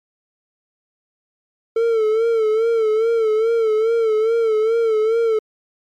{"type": "tone with vibrato", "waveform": "triangle", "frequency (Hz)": 446.5, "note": "A4", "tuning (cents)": 25, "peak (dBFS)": -12, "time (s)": [1.76, 5.39], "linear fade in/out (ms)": 5, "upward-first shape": "sine", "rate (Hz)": 2.4, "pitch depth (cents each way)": 67, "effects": ["MP3 64 kbps"]}